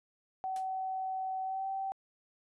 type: tone with pitch glide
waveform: sine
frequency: 758 to 773.5 Hz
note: F#5 to G5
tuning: +42 to -23 cents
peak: -33 dBFS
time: 0.44-1.92 s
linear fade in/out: 0 ms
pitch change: +35 cents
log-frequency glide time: 1.43-1.67 s
type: noise with exponential decay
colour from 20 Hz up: white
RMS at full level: -46 dBFS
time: 0.56-0.68 s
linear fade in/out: 1 ms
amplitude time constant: 25 ms
effects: resampled to 24000 Hz